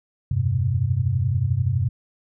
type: tone cluster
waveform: sine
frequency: 84 / 97.2 / 117.1 / 128.7 Hz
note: E2 / G2 / A#2 / C3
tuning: +33 / -14 / +8 / -28 cents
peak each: -29 / -22 / -30 / -22 dBFS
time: 0.31-1.89 s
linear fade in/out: 5 ms
effects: none